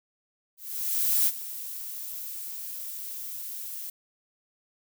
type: noise with ADSR envelope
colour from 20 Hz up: violet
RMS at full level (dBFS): -22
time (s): 0.57-3.9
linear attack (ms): 700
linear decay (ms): 42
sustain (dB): -15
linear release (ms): 5
effects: none